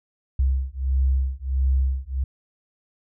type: beating tone pair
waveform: sine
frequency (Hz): 65.41 / 66.91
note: C2 / C2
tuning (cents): 0 / +39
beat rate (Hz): 1.5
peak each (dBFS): -22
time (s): 0.39-2.24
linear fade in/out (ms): 5
effects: none